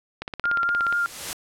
click train, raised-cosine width 0.3 ms, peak -15 dBFS, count 13, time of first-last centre 0.22-0.926 s, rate 17 Hz
sine tone with vibrato, 1396.9 Hz, F6, in tune, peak -20 dBFS, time 0.44-1.06 s, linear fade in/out 0 ms, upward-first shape sine, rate 4.3 Hz, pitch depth 18 cents each way
white noise with exponential growth, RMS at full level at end -28 dBFS, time 0.54-1.33 s, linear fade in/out 0 ms, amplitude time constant 170 ms
effects low-pass 11000 Hz 12 dB/octave

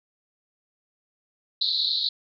white band-pass noise, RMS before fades -25 dBFS, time 1.61-2.09 s, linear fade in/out 5 ms, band 3800 to 4300 Hz, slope 96 dB/octave, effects none

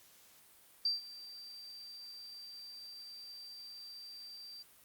sine tone with ADSR envelope, 4690 Hz, D8, 3 cents flat, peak -28 dBFS, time 0.85-4.63 s, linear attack 4 ms, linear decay 150 ms, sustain -19 dB, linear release 8 ms, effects white hiss -62 dBFS RMS until 4.84 s + Opus 48 kbps

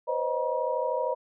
sine tone cluster, 500 / 533 / 620 / 957 Hz, B4 / C5 / D#5 / A#5, +21 / +32 / -6 / +45 cents, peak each -31 dBFS, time 0.07-1.15 s, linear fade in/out 20 ms, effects none

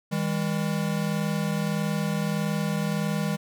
square tone pair together, 160 / 201.6 Hz, D#3 / G3, +49 / +49 cents, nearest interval major third, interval 400 cents, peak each -28 / -28 dBFS, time 0.11-3.37 s, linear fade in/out 20 ms, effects none

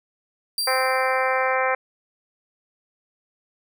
sawtooth tone with exponential decay, 4715 Hz, D8, 6 cents sharp, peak -18 dBFS, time 0.58-1.55 s, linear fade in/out 2 ms, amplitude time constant 210 ms
harmonic tone, 260.2 Hz, C4, 9 cents flat, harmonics 2 / 3 / 4 / 5 / 6 / 7 / 8 / 9, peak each -24 / -26 / -27 / -28 / -29 / -29 / -30 / -31 dBFS, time 0.67-1.75 s, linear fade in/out 5 ms
effects none

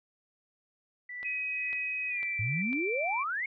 sine tone with tremolo, 1971 Hz, B6, 4 cents flat, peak -36 dBFS, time 1.09-2.62 s, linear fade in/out 5 ms, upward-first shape triangle, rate 2 Hz, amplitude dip 70%
click train, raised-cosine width 0.3 ms, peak -30 dBFS, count 4, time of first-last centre 1.23-2.73 s, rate 2 Hz
sine tone with pitch glide, 2526 to 2343 Hz, D#7 to D7, +26 to -5 cents, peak -31 dBFS, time 1.24-3.24 s, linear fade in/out 20 ms, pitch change -131 cents, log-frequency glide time 2.09-2.21 s
sine exponential sweep, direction up, 98 to 2228 Hz, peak -30 dBFS, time 2.39-3.46 s, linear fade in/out 5 ms
effects none

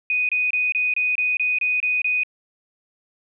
sine tone bursts, 2489 Hz, D#7, in tune, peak -18 dBFS, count 10, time 0.1-2.234 s, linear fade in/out 2 ms, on 190 ms, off 26 ms, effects none

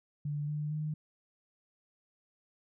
sine tone with pitch steps, 146.83 / 149.83 / 152.89 Hz, D3 / D3 / D#3, 0 / +35 / -30 cents, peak -32 dBFS, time 0.25-0.94 s, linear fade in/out 5 ms, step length 230 ms, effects none

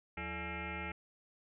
sine tone with frequency modulation, 1101 Hz, C#6, 12 cents flat, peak -38 dBFS, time 0.17-0.92 s, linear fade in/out 5 ms, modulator 256 Hz, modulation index 5.6, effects none

